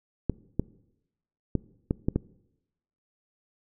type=clicks; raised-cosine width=3 ms; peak=-11 dBFS; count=6; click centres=0.297 / 0.596 / 1.553 / 1.909 / 2.085 / 2.16 s; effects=noise-tail reverb RT60 0.9 s tail -22 dB re dry